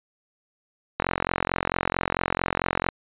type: click train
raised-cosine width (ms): 0.5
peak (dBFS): -7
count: 85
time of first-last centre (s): 1-2.888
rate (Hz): 44.5
effects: resampled to 8000 Hz